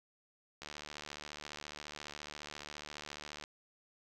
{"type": "click train", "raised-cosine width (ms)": 0.2, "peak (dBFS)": -27, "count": 211, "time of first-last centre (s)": [0.62, 3.439], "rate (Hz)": 74.5, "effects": []}